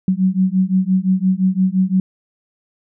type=beating tone pair; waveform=sine; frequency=184.6 / 190.4 Hz; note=F#3 / F#3; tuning=-4 / +50 cents; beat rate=5.8 Hz; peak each=-16 dBFS; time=0.08-2 s; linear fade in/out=2 ms; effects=none